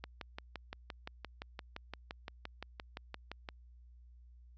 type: click train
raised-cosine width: 0.3 ms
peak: -26 dBFS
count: 21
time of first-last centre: 0.04-3.488 s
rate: 5.8 Hz
effects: added 60 Hz sine -55 dBFS peak until 4.57 s + resampled to 16000 Hz